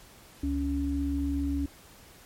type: tone pair together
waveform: sine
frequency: 70.3 / 281.2 Hz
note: C#2 / C#4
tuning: +25 / +25 cents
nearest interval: 2 octaves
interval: 2400 cents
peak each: -30 / -28 dBFS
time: 0.43-1.66 s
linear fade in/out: 5 ms
effects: pink hiss -53 dBFS RMS until 2.25 s + MP3 64 kbps